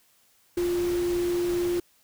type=tone in noise; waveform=sine; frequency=350.2 Hz; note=F4; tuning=5 cents sharp; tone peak=-23 dBFS; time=0.57-1.8 s; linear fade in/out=5 ms; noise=pink; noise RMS=-38 dBFS; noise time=0.57-1.8 s; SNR=+12 dB; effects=white hiss -63 dBFS RMS until 2.03 s